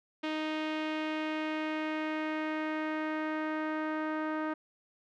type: tone with low-pass filter sweep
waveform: sawtooth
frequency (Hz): 310.7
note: D#4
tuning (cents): -2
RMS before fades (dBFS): -34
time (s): 0.23-4.54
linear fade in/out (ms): 10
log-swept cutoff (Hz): 3100 to 1500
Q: 1.8
effects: none